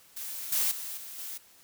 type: noise with level steps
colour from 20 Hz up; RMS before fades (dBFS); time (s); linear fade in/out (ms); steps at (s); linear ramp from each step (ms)
blue; -38 / -27 / -38 / -43 / -39; 0.16-1.38; 10; 0.52 / 0.71 / 0.97 / 1.18; 5
effects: white hiss -58 dBFS RMS until 1.63 s